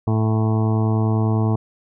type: harmonic tone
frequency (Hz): 110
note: A2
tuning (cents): 0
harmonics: 1 / 2 / 3 / 4 / 6 / 7 / 8 / 9 / 10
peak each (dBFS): -17 / -23 / -27 / -29 / -33 / -34 / -35 / -36 / -37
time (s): 0.07-1.56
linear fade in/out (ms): 5
effects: none